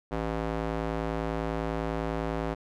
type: tone with band-pass filter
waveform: square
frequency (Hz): 55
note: A1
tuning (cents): 0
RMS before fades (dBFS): -31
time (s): 0.11-2.55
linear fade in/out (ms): 20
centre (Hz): 600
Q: 0.64
effects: none